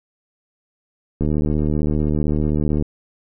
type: click train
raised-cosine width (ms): 3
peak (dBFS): -8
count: 123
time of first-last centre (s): 1.21-2.824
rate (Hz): 75.6
effects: none